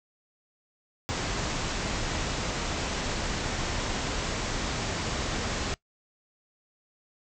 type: low-pass noise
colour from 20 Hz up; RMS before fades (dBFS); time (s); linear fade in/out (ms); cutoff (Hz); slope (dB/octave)
pink; -31; 1.09-5.74; 0; 7700; 96
effects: noise-tail reverb RT60 0.1 s tail -21 dB re dry